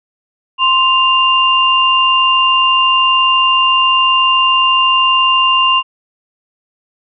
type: tone pair together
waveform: sine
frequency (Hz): 1046.5 / 2794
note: C6 / F7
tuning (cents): 0 / 0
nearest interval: octave + perfect fourth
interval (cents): 1700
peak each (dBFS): -11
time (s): 0.58-5.83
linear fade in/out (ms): 50
effects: none